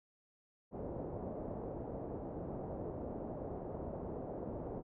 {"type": "low-pass noise", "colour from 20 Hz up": "white", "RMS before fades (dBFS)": -43, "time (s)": [0.71, 4.83], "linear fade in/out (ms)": 50, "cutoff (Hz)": 630, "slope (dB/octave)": 24, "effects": []}